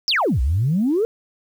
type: exponential two-way sweep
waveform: sine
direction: down then up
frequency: 5750 to 58.6 to 475.9 Hz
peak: -15 dBFS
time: 0.08-1.05 s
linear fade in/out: 0 ms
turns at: 0.41 s
effects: tanh soft clip ceiling -11 dBFS + 8-bit